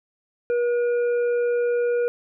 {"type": "harmonic tone", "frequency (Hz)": 480.5, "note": "B4", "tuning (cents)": -48, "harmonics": [1, 3, 5], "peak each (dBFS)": [-19, -34, -44], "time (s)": [0.5, 2.08], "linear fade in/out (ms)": 0, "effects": []}